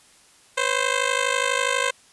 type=ring-modulated tone; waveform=10% pulse; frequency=521 Hz; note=C5; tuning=7 cents flat; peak=-9 dBFS; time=0.57-1.91 s; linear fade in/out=10 ms; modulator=26.1 Hz; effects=white hiss -54 dBFS RMS until 2.12 s + resampled to 24000 Hz